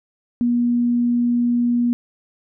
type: tone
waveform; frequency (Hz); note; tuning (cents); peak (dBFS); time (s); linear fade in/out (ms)
sine; 240.3; B3; -47; -15; 0.41-1.93; 0
effects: none